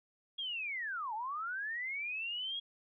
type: linear two-way sweep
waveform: sine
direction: down then up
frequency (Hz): 3322 to 830.6 to 3322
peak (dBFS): -36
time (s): 0.38-2.6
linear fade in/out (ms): 10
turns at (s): 1.14
effects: none